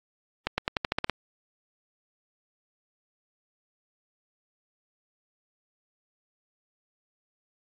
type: accelerating click train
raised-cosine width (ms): 0.3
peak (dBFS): -9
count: 9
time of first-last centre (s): 0.47-1.096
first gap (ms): 110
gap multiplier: 0.9
effects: AAC 48 kbps